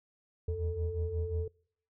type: tone cluster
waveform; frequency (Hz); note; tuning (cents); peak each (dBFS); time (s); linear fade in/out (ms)
sine; 79 / 84.6 / 441.3; D#2 / E2 / A4; +27 / +45 / +5; -36 / -33 / -36; 0.48-1.48; 5
effects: noise-tail reverb RT60 0.6 s tail -26 dB re dry + tanh soft clip ceiling -23 dBFS